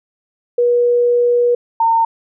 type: tone pair in turn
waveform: sine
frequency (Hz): 482.7 / 911.2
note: B4 / A#5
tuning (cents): -40 / -40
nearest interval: major seventh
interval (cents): 1100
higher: second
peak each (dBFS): -10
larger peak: neither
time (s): 0.58-1.55 / 1.8-2.05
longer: first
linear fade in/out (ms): 5
effects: none